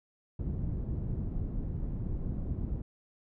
pink low-pass noise, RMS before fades -34 dBFS, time 0.39-2.82 s, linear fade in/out 5 ms, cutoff 200 Hz, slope 12 dB/octave, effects none

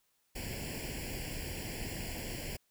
pink noise with comb filter, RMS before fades -40 dBFS, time 0.35-2.57 s, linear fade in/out 10 ms, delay 0.4 ms, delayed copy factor +0.95, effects white hiss -75 dBFS RMS until 2.7 s

